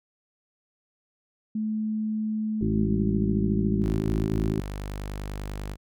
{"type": "tone with pitch glide", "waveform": "sine", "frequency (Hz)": [216.3, 201.8], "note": ["A3", "G#3"], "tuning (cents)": [-29, -49], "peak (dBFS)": -25, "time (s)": [1.55, 3.86], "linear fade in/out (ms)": 5, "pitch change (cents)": -120, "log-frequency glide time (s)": [2.68, 2.99]}
{"type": "harmonic tone", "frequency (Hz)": 53.9, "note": "A1", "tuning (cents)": -35, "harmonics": [1, 2, 3, 4, 5, 6, 7], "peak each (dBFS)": [-31, -30, -30, -31, -34, -32, -33], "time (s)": [2.61, 4.6], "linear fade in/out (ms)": 5}
{"type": "tone", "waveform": "sawtooth", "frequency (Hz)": 50.1, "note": "G1", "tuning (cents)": 38, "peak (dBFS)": -28, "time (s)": [3.81, 5.77], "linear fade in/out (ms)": 50}
{"effects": []}